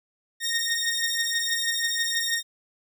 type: beating tone pair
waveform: 15% pulse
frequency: 1847 / 1853.2 Hz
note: A#6 / A#6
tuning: -16 / -11 cents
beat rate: 6.2 Hz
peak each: -21 dBFS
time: 0.4-2.43 s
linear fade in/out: 50 ms
effects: none